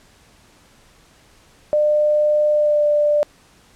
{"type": "tone with pitch glide", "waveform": "sine", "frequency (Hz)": [600, 592.1], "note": ["D5", "D5"], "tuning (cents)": [37, 14], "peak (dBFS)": -13, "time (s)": [1.73, 3.23], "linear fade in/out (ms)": 0, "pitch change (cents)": -23, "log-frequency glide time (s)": [2.51, 2.86], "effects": ["pink hiss -52 dBFS RMS until 3.75 s", "low-pass 10000 Hz 12 dB/octave"]}